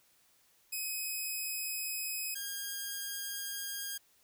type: tone pair in turn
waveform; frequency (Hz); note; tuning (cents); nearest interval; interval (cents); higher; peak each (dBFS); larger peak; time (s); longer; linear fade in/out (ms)
5% pulse; 2535 / 1620.9; D#7 / G#6; +32 / -43; minor sixth; 775; first; -26; neither; 0.72-2.35 / 2.35-3.98; neither; 10
effects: white hiss -68 dBFS RMS until 4.23 s